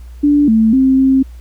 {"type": "tone with pitch steps", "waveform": "sine", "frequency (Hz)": [290.8, 221.7, 264.1, 266], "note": ["D4", "A3", "C4", "C4"], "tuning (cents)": [-17, 13, 16, 29], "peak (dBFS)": -7, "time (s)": [0.23, 1.23], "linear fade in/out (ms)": 10, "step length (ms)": 250, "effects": ["added 60 Hz sine -30 dBFS peak until 1.4 s", "pink hiss -51 dBFS RMS until 1.4 s"]}